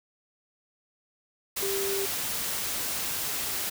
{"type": "tone in noise", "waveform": "sine", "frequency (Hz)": 393.6, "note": "G4", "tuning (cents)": 7, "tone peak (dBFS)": -29, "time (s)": [1.62, 2.06], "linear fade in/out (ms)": 10, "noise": "white", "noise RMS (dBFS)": -31, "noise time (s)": [1.56, 3.7], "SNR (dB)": -1, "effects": []}